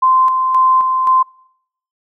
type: tone with tremolo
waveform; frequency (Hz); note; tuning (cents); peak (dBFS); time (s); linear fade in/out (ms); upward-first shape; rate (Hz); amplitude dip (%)
sine; 1038; C6; -14; -8; 0.02-1.23; 10; square; 1.9; 40
effects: noise-tail reverb RT60 0.7 s tail -24 dB re dry